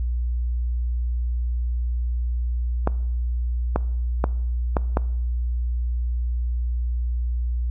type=clicks; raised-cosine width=1 ms; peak=-6 dBFS; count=5; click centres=2.874 / 3.76 / 4.241 / 4.768 / 4.971 s; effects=noise-tail reverb RT60 0.8 s tail -21 dB re dry + added 60 Hz sine -21 dBFS peak until 7.7 s